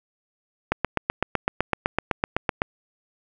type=click train; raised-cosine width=0.5 ms; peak=-5 dBFS; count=16; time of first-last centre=0.72-2.619 s; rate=7.9 Hz; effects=none